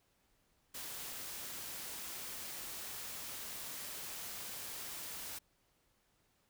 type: noise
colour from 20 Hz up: white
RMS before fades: -45 dBFS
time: 0.74-5.39 s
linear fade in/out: 10 ms
effects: pink hiss -75 dBFS RMS until 6.49 s